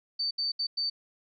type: tone bursts at uneven times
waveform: sine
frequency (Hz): 4572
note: D8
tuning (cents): -47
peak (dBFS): -27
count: 4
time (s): 0.19-0.31 / 0.38-0.52 / 0.59-0.67 / 0.77-0.9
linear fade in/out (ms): 10
effects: none